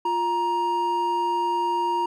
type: tone pair together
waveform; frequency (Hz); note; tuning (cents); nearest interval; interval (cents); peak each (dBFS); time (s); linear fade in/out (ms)
triangle; 349.7 / 940; F4 / A#5; +2 / +14; octave + perfect fourth; 1712; -27 / -20; 0.05-2.06; 5
effects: none